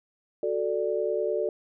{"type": "chord", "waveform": "sine", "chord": "D major", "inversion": "first", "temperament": "equal", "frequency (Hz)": [370, 440, 587.3], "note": ["F#4", "A4", "D5"], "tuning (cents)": [0, 0, 0], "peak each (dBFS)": [-30, -28, -29], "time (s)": [0.43, 1.49], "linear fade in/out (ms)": 2, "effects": []}